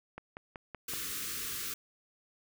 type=click train; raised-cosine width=0.5 ms; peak=-27 dBFS; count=5; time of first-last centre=0.18-0.936 s; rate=5.29 Hz
type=band-stop noise; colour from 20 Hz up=white; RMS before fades=-38 dBFS; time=0.88-1.74 s; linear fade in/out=5 ms; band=490 to 1100 Hz; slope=96 dB/octave
effects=none